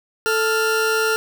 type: tone pair together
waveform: 40% pulse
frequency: 440 / 1400.6 Hz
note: A4 / F6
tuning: 0 / +5 cents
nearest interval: octave + minor sixth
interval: 2005 cents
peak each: -19 dBFS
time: 0.26-1.16 s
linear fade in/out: 0 ms
effects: none